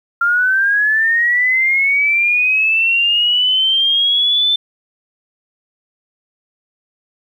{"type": "linear sweep", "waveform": "sine", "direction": "up", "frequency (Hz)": [1380, 3550], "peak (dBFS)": -11, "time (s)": [0.21, 4.56], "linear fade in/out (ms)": 5, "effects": ["8-bit"]}